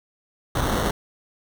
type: noise with sample-and-hold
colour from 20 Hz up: pink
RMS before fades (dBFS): -23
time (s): 0.55-0.91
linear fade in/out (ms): 5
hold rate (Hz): 2450
effects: none